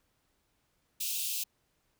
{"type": "high-pass noise", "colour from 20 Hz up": "white", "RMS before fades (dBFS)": -34, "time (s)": [1, 1.44], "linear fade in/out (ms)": 10, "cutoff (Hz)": 2500, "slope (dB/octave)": 96, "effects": ["pink hiss -75 dBFS RMS until 1.99 s"]}